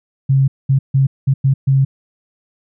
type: tone bursts at uneven times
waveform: sine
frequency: 135.3 Hz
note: C#3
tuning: 42 cents flat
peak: -9 dBFS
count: 6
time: 0.29-0.48 / 0.69-0.79 / 0.94-1.07 / 1.27-1.34 / 1.44-1.54 / 1.67-1.85 s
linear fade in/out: 10 ms
effects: none